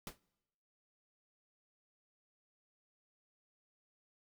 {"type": "noise with exponential decay", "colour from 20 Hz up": "pink", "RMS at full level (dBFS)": -40, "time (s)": [0.07, 0.18], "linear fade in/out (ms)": 2, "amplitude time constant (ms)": 23, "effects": ["noise-tail reverb RT60 1.0 s tail -24 dB re dry"]}